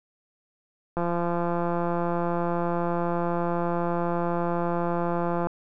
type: click train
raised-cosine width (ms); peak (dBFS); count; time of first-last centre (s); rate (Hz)
1; -14; 775; 0.97-5.47; 172
effects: none